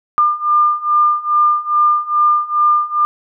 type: beating tone pair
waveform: sine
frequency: 1200 / 1202.4 Hz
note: D6 / D6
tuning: +37 / +40 cents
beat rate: 2.4 Hz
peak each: -15 / -13 dBFS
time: 0.18-3.05 s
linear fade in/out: 0 ms
effects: none